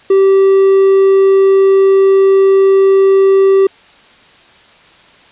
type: tone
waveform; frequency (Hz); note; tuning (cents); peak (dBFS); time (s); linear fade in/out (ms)
triangle; 388.1; G4; -17; -3; 0.1-3.67; 5
effects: white hiss -43 dBFS RMS until 5.31 s + resampled to 8000 Hz